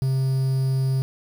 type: tone with quantisation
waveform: triangle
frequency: 132.7 Hz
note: C3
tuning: 25 cents sharp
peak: -17 dBFS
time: 0.02-1.02 s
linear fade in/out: 0 ms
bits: 7
effects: none